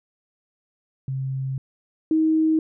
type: tone pair in turn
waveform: sine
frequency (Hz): 133.3 / 316.5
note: C3 / D#4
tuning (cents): +33 / +30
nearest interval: octave + minor third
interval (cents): 1497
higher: second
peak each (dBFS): -24 / -16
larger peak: second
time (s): 1.08-1.58 / 2.11-2.59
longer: first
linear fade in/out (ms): 2
effects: none